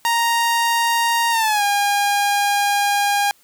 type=tone with pitch glide; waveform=sawtooth; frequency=932.3 to 811.6 Hz; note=A#5 to G#5; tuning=0 to -40 cents; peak=-12 dBFS; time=0.05-3.31 s; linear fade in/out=0 ms; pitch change=-240 cents; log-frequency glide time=1.31-1.63 s; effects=white hiss -55 dBFS RMS until 3.43 s